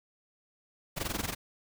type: noise with amplitude modulation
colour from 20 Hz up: pink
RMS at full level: -31 dBFS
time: 0.96-1.35 s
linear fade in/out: 20 ms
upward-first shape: sine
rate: 21.8 Hz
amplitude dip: 85%
effects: none